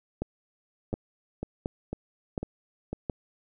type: two click trains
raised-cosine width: 2 ms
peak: -19 / -16 dBFS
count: 5 / 5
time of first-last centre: 0.93-2.93 / 0.22-3.098 s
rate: 2 / 1.39 Hz
effects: none